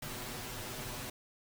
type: noise with comb filter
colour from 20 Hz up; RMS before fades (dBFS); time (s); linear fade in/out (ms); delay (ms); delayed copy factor
pink; -42; 0.02-1.1; 5; 8.1; +1
effects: none